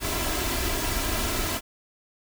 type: noise with comb filter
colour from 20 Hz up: pink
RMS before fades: -27 dBFS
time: 0-1.61 s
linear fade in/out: 50 ms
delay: 3 ms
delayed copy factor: +0.6
effects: none